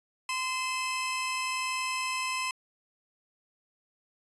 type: tone pair together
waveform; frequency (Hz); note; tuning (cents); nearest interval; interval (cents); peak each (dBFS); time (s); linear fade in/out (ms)
sawtooth; 1031.8 / 2600; C6 / E7; -24 / -24; octave + major third; 1600; -28 / -30; 0.29-2.51; 2
effects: resampled to 24000 Hz